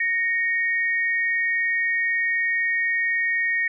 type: tone pair together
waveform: sine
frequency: 1858.9 / 2235 Hz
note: A#6 / C#7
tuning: -5 / +14 cents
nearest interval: minor third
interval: 319 cents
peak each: -21 / -26 dBFS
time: 0-3.68 s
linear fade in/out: 5 ms
effects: none